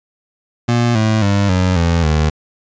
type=tone with pitch steps; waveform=25% pulse; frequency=119.3 / 109.4 / 100.32 / 91.99 / 84.36 / 77.36 Hz; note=A#2 / A2 / G2 / F#2 / E2 / D#2; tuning=+41 / -9 / +41 / -10 / +41 / -9 cents; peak=-8 dBFS; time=0.68-2.3 s; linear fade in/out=10 ms; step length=270 ms; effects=resampled to 16000 Hz